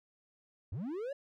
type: linear sweep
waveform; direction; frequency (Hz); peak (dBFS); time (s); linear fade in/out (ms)
triangle; up; 74.7 to 581; -34; 0.72-1.13; 5
effects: none

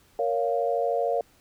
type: chord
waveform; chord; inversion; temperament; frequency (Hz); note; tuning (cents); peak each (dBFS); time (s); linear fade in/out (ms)
sine; Bb minor; none; just; 466.2 / 559.4 / 699.2; Bb4 / Db5 / F5; 0 / +16 / +2; -27; 0.19-1.21; 2
effects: pink hiss -60 dBFS RMS until 1.4 s

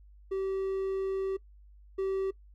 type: tone pair in turn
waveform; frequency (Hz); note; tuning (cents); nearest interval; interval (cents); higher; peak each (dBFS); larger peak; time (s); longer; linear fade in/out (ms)
triangle; 385.2 / 385.2; G4 / G4; -30 / -30; unison; 0; neither; -27 / -26; second; 0.31-1.37 / 1.98-2.31; first; 10
effects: noise-tail reverb RT60 0.1 s tail -21 dB re dry + added 50 Hz sine -52 dBFS peak until 2.54 s

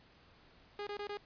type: tone bursts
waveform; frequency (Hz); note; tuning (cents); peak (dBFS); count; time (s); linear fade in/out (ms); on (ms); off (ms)
sawtooth; 410.3; G#4; -21; -35; 4; 0.79-1.172; 2; 79; 22
effects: pink hiss -63 dBFS RMS until 1.25 s + resampled to 11025 Hz

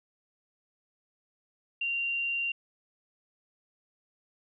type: tone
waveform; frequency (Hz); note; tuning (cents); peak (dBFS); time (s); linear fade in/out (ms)
sine; 2769; F7; -15; -28; 1.81-2.52; 5
effects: none

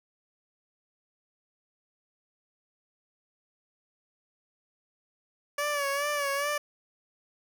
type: tone with vibrato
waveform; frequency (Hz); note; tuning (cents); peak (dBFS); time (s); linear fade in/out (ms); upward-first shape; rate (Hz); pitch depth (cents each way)
15% pulse; 572; D5; -46; -21; 5.58-6.58; 5; sine; 2.4; 57
effects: none

